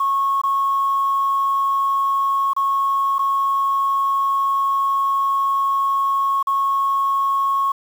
sine tone with dropouts, 1097 Hz, C#6, 18 cents flat, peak -15 dBFS, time 0-7.72 s, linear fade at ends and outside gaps 5 ms, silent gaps 0.416-0.435 / 2.534-2.564 / 3.184-3.191 / 6.428-6.47 s, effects tanh soft clip ceiling -11 dBFS + 7-bit

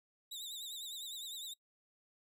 sawtooth tone with vibrato, 3729 Hz, A#7, in tune, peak -40 dBFS, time 0.31-1.54 s, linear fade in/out 10 ms, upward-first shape triangle, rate 9.9 Hz, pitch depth 120 cents each way, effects noise-tail reverb RT60 0.1 s tail -23 dB re dry

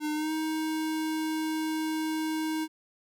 square tone with pitch glide, 303 to 314.6 Hz, D#4 to D#4, -46 to +19 cents, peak -29 dBFS, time 0-2.68 s, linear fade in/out 50 ms, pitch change +65 cents, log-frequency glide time 0.13-0.32 s, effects none

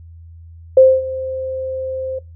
sine tone with ADSR envelope, 523.3 Hz, C5, in tune, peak -3 dBFS, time 0.77-2.19 s, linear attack 4 ms, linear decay 240 ms, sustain -18 dB, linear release 8 ms, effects noise-tail reverb RT60 0.2 s tail -19 dB re dry + added 83 Hz sine -36 dBFS peak until 2.35 s

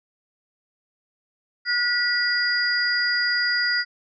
sine tone cluster, 1447 / 1943 / 4839 Hz, F#6 / B6 / D#8, -39 / -29 / -49 cents, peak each -24 dBFS, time 1.65-3.85 s, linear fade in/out 50 ms, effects none

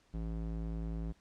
square tone with band-pass filter, 55 Hz, A1, in tune, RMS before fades -38 dBFS, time 0.13-1.13 s, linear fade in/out 20 ms, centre 150 Hz, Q 0.77, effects pink hiss -69 dBFS RMS until 1.2 s + low-pass 7000 Hz 12 dB/octave

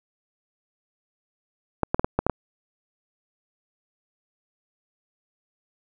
clicks, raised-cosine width 1 ms, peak -6 dBFS, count 7, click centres 1.833 / 1.945 / 1.995 / 2.045 / 2.19 / 2.266 / 2.297 s, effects none

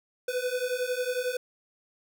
square beating tone pair, 493.7 / 504.7 Hz, B4 / B4, -1 / +38 cents, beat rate 11 Hz, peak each -32 / -31 dBFS, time 0.28-1.37 s, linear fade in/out 5 ms, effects none

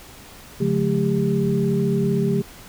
sine tone cluster, 142 / 178.8 / 215.2 / 398.8 Hz, C#3 / F3 / A3 / G4, +42 / +41 / -38 / +30 cents, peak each -23 dBFS, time 0.6-2.42 s, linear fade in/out 10 ms, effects pink hiss -43 dBFS RMS until 2.68 s

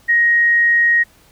sine tone, 1879 Hz, A#6, 13 cents sharp, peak -10 dBFS, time 0.08-1.04 s, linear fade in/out 20 ms, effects pink hiss -51 dBFS RMS until 1.31 s

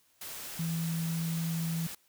sine tone in noise, 164.81 Hz, E3, in tune, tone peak -30 dBFS, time 0.59-1.87 s, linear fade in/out 5 ms, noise white, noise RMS -42 dBFS, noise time 0.21-1.95 s, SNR +9 dB, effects white hiss -68 dBFS RMS until 2.08 s

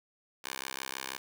10% pulse tone with high-pass filter, 66.3 Hz, C2, 23 cents sharp, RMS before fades -40 dBFS, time 0.44-1.18 s, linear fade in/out 5 ms, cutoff 1100 Hz, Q 0.5, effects none

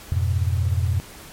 sine chord, F diminished, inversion none, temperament equal, 87.31 / 103.83 / 123.47 Hz, F2 / Ab2 / Cb3, 0 / 0 / 0 cents, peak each -20 / -25 / -25 dBFS, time 0.12-1 s, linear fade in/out 0 ms, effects pink hiss -42 dBFS RMS until 1.32 s + MP3 64 kbps

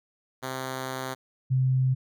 5% pulse / sine tone pair in turn, 130.81 / 130.06 Hz, C3 / C3, 0 / -10 cents, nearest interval unison, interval 10 cents, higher first, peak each -20 dBFS, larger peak neither, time 0.42-1.15 / 1.5-1.95 s, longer first, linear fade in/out 20 ms, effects none

